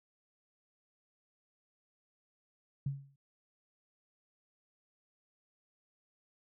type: tone with exponential decay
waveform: sine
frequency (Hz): 138.59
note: C#3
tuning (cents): 0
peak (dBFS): -29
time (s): 2.86-3.16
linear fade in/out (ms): 5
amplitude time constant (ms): 64
effects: none